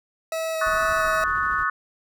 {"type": "tone with vibrato", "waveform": "40% pulse", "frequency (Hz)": 644, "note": "E5", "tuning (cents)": -41, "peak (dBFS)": -24, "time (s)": [0.32, 1.24], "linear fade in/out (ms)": 2, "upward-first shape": "square", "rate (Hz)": 2.2, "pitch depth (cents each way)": 9}
{"type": "chord", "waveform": "sine", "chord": "D# half-diminished seventh", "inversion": "third", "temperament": "equal with one note detuned", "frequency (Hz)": [1108.7, 1259.7, 1480, 1760], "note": ["C#6", "D#6", "F#6", "A6"], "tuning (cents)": [0, 21, 0, 0], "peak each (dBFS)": [-27, -25, -25, -29], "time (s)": [0.61, 1.7], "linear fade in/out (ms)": 5}
{"type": "noise with tremolo", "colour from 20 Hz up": "brown", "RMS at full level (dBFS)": -38, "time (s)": [0.66, 1.64], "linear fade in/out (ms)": 5, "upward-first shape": "square", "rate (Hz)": 13, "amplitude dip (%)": 35}
{"effects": []}